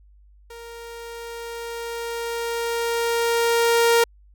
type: tone with level ramp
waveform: sawtooth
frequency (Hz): 466.2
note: A#4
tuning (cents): 0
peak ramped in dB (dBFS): -34 to -10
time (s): 0.5-4.04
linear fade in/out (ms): 5
effects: added 50 Hz sine -49 dBFS peak until 4.34 s